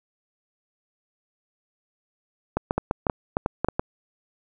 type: clicks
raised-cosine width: 1 ms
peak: -8 dBFS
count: 11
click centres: 2.57 / 2.709 / 2.78 / 2.911 / 3.068 / 3.098 / 3.369 / 3.461 / 3.646 / 3.686 / 3.795 s
effects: none